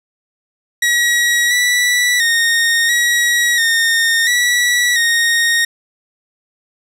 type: tone with pitch steps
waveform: sawtooth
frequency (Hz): 1913 / 1959 / 1849 / 1913 / 1835 / 1944 / 1858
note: A#6 / B6 / A#6 / A#6 / A#6 / B6 / A#6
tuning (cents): +44 / -15 / -15 / +44 / -28 / -28 / -6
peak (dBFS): -8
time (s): 0.82-5.65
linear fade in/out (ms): 5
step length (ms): 690
effects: low-pass 12000 Hz 12 dB/octave